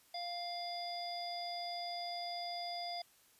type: harmonic tone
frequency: 698.5 Hz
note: F5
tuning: in tune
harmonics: 1 / 3 / 5 / 7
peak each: -41 / -52 / -50 / -44 dBFS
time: 0.14-3.02 s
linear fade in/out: 5 ms
effects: white hiss -67 dBFS RMS until 3.39 s + resampled to 32000 Hz